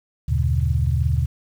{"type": "tone cluster", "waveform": "sine", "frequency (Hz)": [76.5, 93, 118.5, 141.6], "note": ["D#2", "F#2", "A#2", "C#3"], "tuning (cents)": [-29, 9, 29, 37], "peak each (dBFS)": [-20, -26, -22, -25], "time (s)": [0.28, 1.26], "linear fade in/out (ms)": 10, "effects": ["8-bit"]}